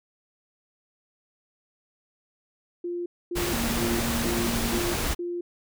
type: tone bursts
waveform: sine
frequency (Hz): 349.2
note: F4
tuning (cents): 0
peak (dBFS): -28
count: 6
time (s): 2.84-5.41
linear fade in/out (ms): 5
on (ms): 220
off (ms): 250
type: noise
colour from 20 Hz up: pink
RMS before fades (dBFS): -28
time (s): 3.35-5.15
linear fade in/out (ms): 20
type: tone with tremolo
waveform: sine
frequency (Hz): 233.1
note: A#3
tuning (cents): 0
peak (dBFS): -27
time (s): 3.53-4.78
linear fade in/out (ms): 5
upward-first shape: sine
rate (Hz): 18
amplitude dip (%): 35
type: tone with exponential decay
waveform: square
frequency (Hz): 193.8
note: G3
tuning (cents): -20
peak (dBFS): -26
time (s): 3.69-3.76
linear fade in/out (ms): 2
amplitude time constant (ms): 15
effects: none